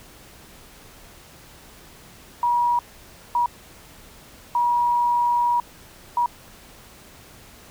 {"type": "tone bursts at uneven times", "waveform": "sine", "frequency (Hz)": 960, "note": "B5", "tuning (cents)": -49, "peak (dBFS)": -17, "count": 4, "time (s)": [[2.43, 2.79], [3.35, 3.46], [4.55, 5.6], [6.17, 6.26]], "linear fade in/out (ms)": 2, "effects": ["pink hiss -47 dBFS RMS until 7.7 s"]}